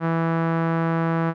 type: tone with low-pass filter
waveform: sawtooth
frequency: 164.81 Hz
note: E3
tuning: in tune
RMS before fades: -22 dBFS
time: 0-1.34 s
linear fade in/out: 50 ms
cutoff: 1400 Hz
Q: 1.7
effects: none